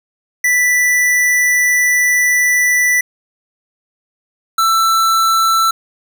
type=tone pair in turn; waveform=square; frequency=1975.5 / 1332.3 Hz; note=B6 / E6; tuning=0 / +18 cents; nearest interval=perfect fifth; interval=682 cents; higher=first; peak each=-11 dBFS; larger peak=neither; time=0.44-3.01 / 4.58-5.71 s; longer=first; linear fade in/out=5 ms; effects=none